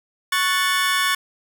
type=chord; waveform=25% pulse; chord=F# minor; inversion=second; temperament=equal; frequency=1108.7 / 1480 / 1760 Hz; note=C#6 / F#6 / A6; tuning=0 / 0 / 0 cents; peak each=-18 / -21 / -18 dBFS; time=0.32-1.15 s; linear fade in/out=5 ms; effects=none